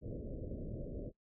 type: low-pass noise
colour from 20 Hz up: pink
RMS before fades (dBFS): -43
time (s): 0.01-1.12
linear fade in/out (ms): 50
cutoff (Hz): 610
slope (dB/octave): 96
effects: noise-tail reverb RT60 0.1 s tail -17 dB re dry